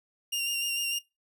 sawtooth tone with vibrato, 2792 Hz, F7, 1 cent flat, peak -25 dBFS, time 0.32-0.99 s, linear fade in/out 10 ms, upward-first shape square, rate 6.7 Hz, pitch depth 18 cents each way, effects noise-tail reverb RT60 0.2 s tail -18 dB re dry

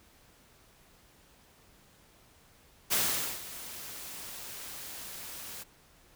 white noise with ADSR envelope, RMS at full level -27 dBFS, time 2.9-5.64 s, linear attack 25 ms, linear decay 470 ms, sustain -16 dB, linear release 20 ms, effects pink hiss -61 dBFS RMS until 6.15 s

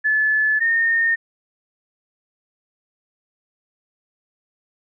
sine tone pair in turn, 1729 / 1831.8 Hz, A6 / A#6, -31 / -31 cents, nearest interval minor second, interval 100 cents, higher second, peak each -15 dBFS, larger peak neither, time 0.04-0.6 / 0.6-1.16 s, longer neither, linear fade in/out 20 ms, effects none

